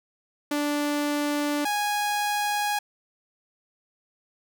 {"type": "tone pair in turn", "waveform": "sawtooth", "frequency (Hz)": [292.7, 827.9], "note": ["D4", "G#5"], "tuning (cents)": [-6, -6], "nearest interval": "octave + tritone", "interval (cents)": 1800, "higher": "second", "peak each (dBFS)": [-20, -20], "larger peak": "neither", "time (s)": [[0.51, 1.65], [1.65, 2.79]], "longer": "neither", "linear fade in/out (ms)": 5, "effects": []}